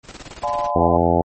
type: noise with tremolo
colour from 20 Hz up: pink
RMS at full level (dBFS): -35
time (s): 0.03-0.71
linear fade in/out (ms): 50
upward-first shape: square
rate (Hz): 18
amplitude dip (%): 70
type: chord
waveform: sine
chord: D diminished seventh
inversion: none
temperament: just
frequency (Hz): 587.3 / 704.8 / 845.8 / 1014.9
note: D5 / F5 / Ab5 / Cb6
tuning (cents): 0 / +16 / +31 / +47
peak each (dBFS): -25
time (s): 0.43-0.97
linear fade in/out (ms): 5
type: harmonic tone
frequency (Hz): 85.3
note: F2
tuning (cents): -40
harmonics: 1 / 2 / 3 / 4 / 5 / 6 / 7 / 8 / 9 / 10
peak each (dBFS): -23 / -23 / -23 / -23 / -23 / -23 / -23 / -23 / -23 / -23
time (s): 0.75-1.22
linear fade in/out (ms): 10
effects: MP3 32 kbps

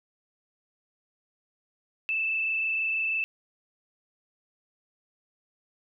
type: tone with frequency modulation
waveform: sine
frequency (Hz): 2637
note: E7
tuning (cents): 0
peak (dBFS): -25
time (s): 2.09-3.24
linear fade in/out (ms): 0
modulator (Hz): 26.2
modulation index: 1.3
effects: none

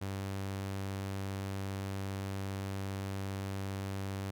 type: tone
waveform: sawtooth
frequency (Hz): 97.5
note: G2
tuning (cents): -9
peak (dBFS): -32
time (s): 0.01-4.31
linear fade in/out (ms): 10
effects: none

